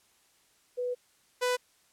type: tone pair in turn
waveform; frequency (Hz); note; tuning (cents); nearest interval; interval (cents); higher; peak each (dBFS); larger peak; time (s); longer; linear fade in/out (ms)
sine / sawtooth; 493.9 / 497; B4 / B4; 0 / +11; unison; 11; second; -29 / -22; second; 0.77-0.95 / 1.41-1.57; first; 20
effects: white hiss -66 dBFS RMS until 1.92 s + low-pass 11000 Hz 12 dB/octave